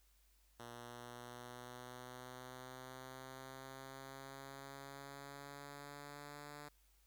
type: linear sweep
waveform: 5% pulse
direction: up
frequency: 118.7 to 146.83 Hz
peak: -39 dBFS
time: 0.59-6.69 s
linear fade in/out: 10 ms
effects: added 50 Hz sine -70 dBFS peak until 7.06 s + white hiss -75 dBFS RMS until 7.06 s